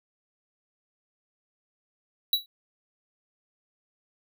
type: tone with exponential decay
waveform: square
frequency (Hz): 3917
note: B7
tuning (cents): -15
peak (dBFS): -17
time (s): 2.33-2.46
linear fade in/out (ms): 2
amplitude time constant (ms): 27
effects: none